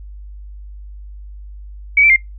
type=tone with pitch steps; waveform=sine; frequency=2267 / 2334 / 2111 Hz; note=C#7 / D7 / C7; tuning=+38 / -11 / +15 cents; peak=-7 dBFS; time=1.97-2.162 s; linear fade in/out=5 ms; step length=64 ms; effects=noise-tail reverb RT60 0.2 s tail -26 dB re dry + added 50 Hz sine -31 dBFS peak until 2.38 s